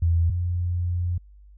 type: tone pair in turn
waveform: sine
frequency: 84 / 87.93 Hz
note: E2 / F2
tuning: +33 / +12 cents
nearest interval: minor second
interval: 79 cents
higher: second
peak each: -17 / -22 dBFS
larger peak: first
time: 0.02-0.3 / 0.3-1.18 s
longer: second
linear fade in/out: 5 ms
effects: added 50 Hz sine -46 dBFS peak until 1.57 s